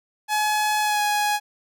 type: tone with pitch glide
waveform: sawtooth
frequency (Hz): 848 to 833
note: G#5 to G#5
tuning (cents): +36 to +5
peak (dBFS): -16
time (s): 0.28-1.4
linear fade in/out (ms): 50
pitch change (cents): -31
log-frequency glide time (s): 0.82-1.01
effects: none